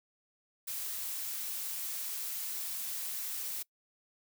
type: noise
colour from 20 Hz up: blue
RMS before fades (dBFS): -38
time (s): 0.67-3.63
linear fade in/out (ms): 10
effects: noise-tail reverb RT60 0.1 s tail -23 dB re dry